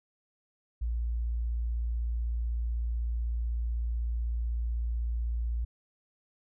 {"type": "tone", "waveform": "sine", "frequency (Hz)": 58, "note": "A#1", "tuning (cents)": -8, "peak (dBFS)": -28, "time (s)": [0.81, 5.65], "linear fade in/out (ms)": 10, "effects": []}